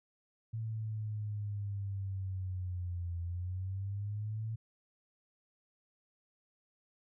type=linear two-way sweep; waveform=sine; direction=down then up; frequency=112.5 to 85.5 to 112.5 Hz; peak=-35 dBFS; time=0.53-4.56 s; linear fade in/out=10 ms; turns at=3.21 s; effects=none